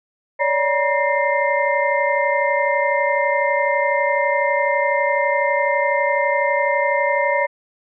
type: tone cluster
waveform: sine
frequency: 562 / 594 / 956 / 1822 / 2096 Hz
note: C#5 / D5 / A#5 / A#6 / C7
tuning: +24 / +20 / +43 / -40 / +2 cents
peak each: -20 / -24 / -21 / -25 / -23 dBFS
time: 0.39-7.47 s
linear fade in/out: 20 ms
effects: none